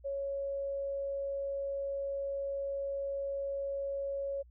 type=tone; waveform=sine; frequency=554.4 Hz; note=C#5; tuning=in tune; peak=-33 dBFS; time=0.04-4.43 s; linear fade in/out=20 ms; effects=added 60 Hz sine -55 dBFS peak until 4.5 s